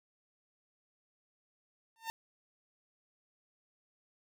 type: tone with exponential growth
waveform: sawtooth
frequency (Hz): 904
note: A5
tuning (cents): +47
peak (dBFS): -29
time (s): 1.96-2.1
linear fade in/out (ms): 0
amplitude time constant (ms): 29
effects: none